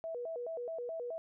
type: tone with vibrato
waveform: sine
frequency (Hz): 563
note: C#5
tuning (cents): +27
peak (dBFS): -37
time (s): 0.04-1.18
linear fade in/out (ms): 0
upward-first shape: square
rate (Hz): 4.7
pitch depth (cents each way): 260
effects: none